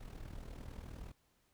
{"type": "noise with amplitude modulation", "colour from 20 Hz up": "brown", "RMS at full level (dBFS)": -45, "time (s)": [0, 1.12], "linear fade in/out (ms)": 10, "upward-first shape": "sine", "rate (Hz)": 39.7, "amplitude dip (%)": 70, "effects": ["pink hiss -75 dBFS RMS until 1.53 s"]}